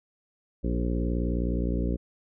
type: harmonic tone with a mistuned harmonic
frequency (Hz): 59.5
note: A#1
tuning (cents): +36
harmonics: 1 / 2 / 3 / 4 / 5 / 6 / 7 / 8 / 9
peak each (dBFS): -27 / -36 / -32 / -34 / -34 / -39 / -39 / -42 / -41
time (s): 0.63-1.97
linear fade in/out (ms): 20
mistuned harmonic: 7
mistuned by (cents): -16
effects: none